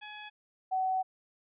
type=tone pair in turn; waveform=5% pulse / sine; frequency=843 / 752.9 Hz; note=G#5 / F#5; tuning=+26 / +30 cents; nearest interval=major second; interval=196 cents; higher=first; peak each=-27 / -27 dBFS; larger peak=neither; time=0.01-0.3 / 0.71-1.03 s; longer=second; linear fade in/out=20 ms; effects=resampled to 8000 Hz